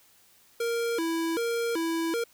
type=tone with vibrato; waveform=square; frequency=392 Hz; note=G4; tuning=in tune; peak=-27 dBFS; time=0.6-2.24 s; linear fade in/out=5 ms; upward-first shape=square; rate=1.3 Hz; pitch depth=300 cents each way; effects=white hiss -60 dBFS RMS until 2.33 s